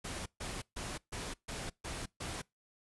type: noise bursts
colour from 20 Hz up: pink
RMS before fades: -41 dBFS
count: 7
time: 0.04-2.42 s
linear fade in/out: 10 ms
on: 220 ms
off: 140 ms
effects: noise-tail reverb RT60 0.2 s tail -24 dB re dry + resampled to 24000 Hz